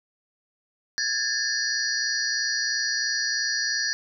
sine tone cluster, 1660 / 1783 / 4422 / 4883 / 5750 Hz, G#6 / A6 / C#8 / D#8 / F8, -1 / +22 / -5 / -33 / +50 cents, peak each -30 dBFS, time 0.98-3.93 s, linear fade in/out 0 ms, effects none

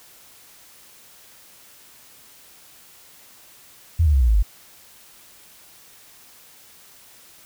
sine tone with pitch steps, 82.7 / 74.53 / 67.17 / 60.54 / 54.56 / 49.17 Hz, E2 / D2 / C2 / B1 / A1 / G1, +6 / +26 / +46 / -34 / -14 / +6 cents, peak -13 dBFS, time 3.99-4.428 s, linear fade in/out 10 ms, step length 73 ms, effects white hiss -49 dBFS RMS until 7.45 s

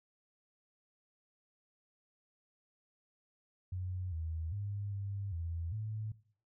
sine tone with pitch steps, 91.6 / 80.7 / 101.4 / 99.6 / 83.8 / 108.2 Hz, F#2 / E2 / G#2 / G2 / E2 / A2, -17 / -36 / -41 / +28 / +29 / -29 cents, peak -36 dBFS, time 3.72-6.12 s, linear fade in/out 5 ms, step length 400 ms, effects noise-tail reverb RT60 0.5 s tail -18 dB re dry

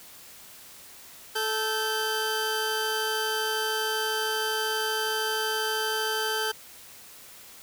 20% pulse tone pair together, 436.5 / 1554.1 Hz, A4 / G6, -14 / -15 cents, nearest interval octave + minor seventh, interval 2199 cents, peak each -24 dBFS, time 1.35-6.52 s, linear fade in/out 10 ms, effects white hiss -48 dBFS RMS until 7.62 s

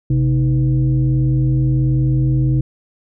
sine tone with frequency modulation, 130.81 Hz, C3, in tune, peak -12 dBFS, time 0.1-2.61 s, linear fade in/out 5 ms, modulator 183 Hz, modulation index 0.64, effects none

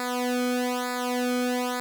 sawtooth tone with flanger, 248 Hz, B3, 7 cents sharp, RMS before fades -27 dBFS, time 0-1.8 s, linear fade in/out 0 ms, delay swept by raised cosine 0.33 to 1.09 ms, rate 1.1 Hz, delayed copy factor -0.95, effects none

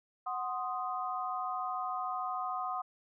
sine chord, C diminished, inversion second, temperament equal, 740 / 1046.5 / 1244.5 Hz, Gb5 / C6 / Eb6, 0 / 0 / 0 cents, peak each -37 / -39 / -37 dBFS, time 0.26-2.82 s, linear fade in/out 10 ms, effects none

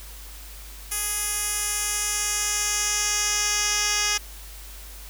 10% pulse tone with band-pass filter sweep, 415.3 Hz, G#4, in tune, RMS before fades -25 dBFS, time 0.91-4.18 s, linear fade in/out 10 ms, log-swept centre 11000 to 5100 Hz, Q 1.6, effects added 50 Hz sine -40 dBFS peak until 5.09 s + white hiss -44 dBFS RMS until 5.09 s

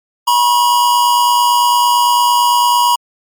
square tone pair together, 968 / 1076.9 Hz, B5 / C6, -35 / +50 cents, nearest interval major second, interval 185 cents, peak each -10 / -18 dBFS, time 0.27-2.96 s, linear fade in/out 10 ms, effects MP3 96 kbps

